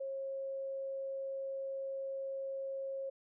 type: tone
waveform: sine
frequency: 541 Hz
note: C#5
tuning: 42 cents flat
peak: -37 dBFS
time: 0-3.1 s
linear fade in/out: 10 ms
effects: none